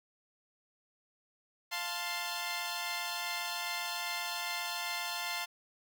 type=chord; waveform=10% pulse; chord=F major; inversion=none; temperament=equal; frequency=698.5 / 880 / 1046.5 Hz; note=F5 / A5 / C6; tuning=0 / 0 / 0 cents; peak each=-31 dBFS; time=1.71-5.46 s; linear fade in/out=20 ms; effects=none